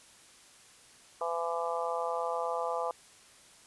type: harmonic tone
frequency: 168.4 Hz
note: E3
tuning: 37 cents sharp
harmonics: 3 / 4 / 5 / 6 / 7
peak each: -35 / -36 / -37 / -38 / -38 dBFS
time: 1.21-2.91 s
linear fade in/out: 2 ms
effects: white hiss -57 dBFS RMS until 3.66 s + resampled to 24000 Hz